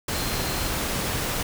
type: tone in noise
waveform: sine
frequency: 4169 Hz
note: C8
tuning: 7 cents flat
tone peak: -37 dBFS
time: 0.14-0.7 s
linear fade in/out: 5 ms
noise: pink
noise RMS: -27 dBFS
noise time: 0.08-1.43 s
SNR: -13 dB
effects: none